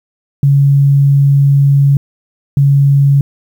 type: tone pair in turn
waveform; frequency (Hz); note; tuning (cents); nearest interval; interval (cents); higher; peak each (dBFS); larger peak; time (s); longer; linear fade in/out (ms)
sine; 140 / 140; C#3 / C#3; +18 / +18; unison; 0; neither; -5; neither; 0.43-1.97 / 2.57-3.21; first; 2
effects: 7-bit